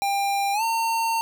square tone with pitch glide, 797 to 910.2 Hz, G5 to A#5, +28 to -42 cents, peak -22 dBFS, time 0.02-1.21 s, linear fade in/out 0 ms, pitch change +230 cents, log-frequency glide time 0.53-0.63 s, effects none

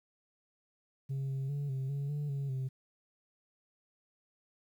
sine tone with pitch steps, 135.9 / 134.8 / 143 / 133 / 140.7 / 146.7 / 139 / 131.5 Hz, C#3 / C#3 / D3 / C3 / C#3 / D3 / C#3 / C3, -34 / -48 / -46 / +29 / +26 / -2 / +5 / +9 cents, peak -30 dBFS, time 1.09-2.69 s, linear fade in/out 20 ms, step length 200 ms, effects tanh soft clip ceiling -32 dBFS + 11-bit

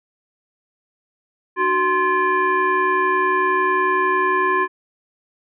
sine tone with frequency modulation, 1046.5 Hz, C6, in tune, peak -15 dBFS, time 1.56-4.68 s, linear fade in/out 50 ms, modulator 674 Hz, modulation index 1.1, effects none

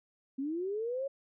sine linear sweep, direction up, 259.6 to 559 Hz, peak -32 dBFS, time 0.38-1.08 s, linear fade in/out 10 ms, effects none

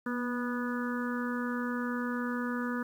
harmonic tone with a mistuned harmonic, 245.2 Hz, B3, 12 cents flat, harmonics 1 / 2 / 4 / 5 / 6 / 7, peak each -32 / -40 / -43 / -41 / -40 / -43 dBFS, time 0.06-2.83 s, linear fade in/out 5 ms, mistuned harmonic 1, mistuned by -22 cents, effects 10-bit

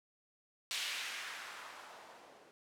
violet noise with low-pass filter sweep, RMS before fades -45 dBFS, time 0.71-2.51 s, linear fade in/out 0 ms, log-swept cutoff 3200 to 470 Hz, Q 1.3, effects none

